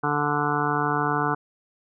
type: harmonic tone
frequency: 146.83 Hz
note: D3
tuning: in tune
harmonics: 1 / 2 / 3 / 5 / 6 / 7 / 8 / 9 / 10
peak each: -30 / -30 / -30 / -30 / -30 / -30 / -30 / -30 / -30 dBFS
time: 0.03-1.35 s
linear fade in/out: 10 ms
effects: none